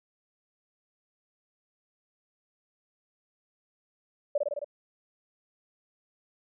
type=tone with echo; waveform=sine; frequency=581 Hz; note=D5; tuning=19 cents flat; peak=-22 dBFS; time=4.35-4.38 s; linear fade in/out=5 ms; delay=53 ms; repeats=5; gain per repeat=-2 dB; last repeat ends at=4.645 s; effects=none